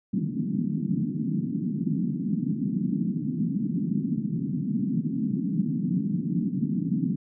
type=band-pass noise; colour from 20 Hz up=pink; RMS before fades=-27 dBFS; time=0.13-7.16 s; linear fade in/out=10 ms; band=150 to 280 Hz; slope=48 dB/octave; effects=none